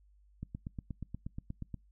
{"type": "click train", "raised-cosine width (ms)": 5, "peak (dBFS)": -27, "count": 12, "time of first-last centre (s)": [0.43, 1.743], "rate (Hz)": 8.38, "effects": ["noise-tail reverb RT60 0.2 s tail -26 dB re dry", "added 50 Hz sine -61 dBFS peak until 1.91 s"]}